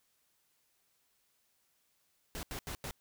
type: noise bursts at uneven times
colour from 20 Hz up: pink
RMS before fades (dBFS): -41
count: 4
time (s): 2.35-2.43 / 2.51-2.59 / 2.67-2.75 / 2.84-2.91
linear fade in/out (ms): 0
effects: white hiss -75 dBFS RMS until 3 s